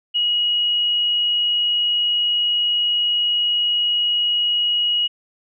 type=tone; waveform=sine; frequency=2900 Hz; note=F#7; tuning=35 cents flat; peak=-16 dBFS; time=0.14-5.08 s; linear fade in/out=20 ms; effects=none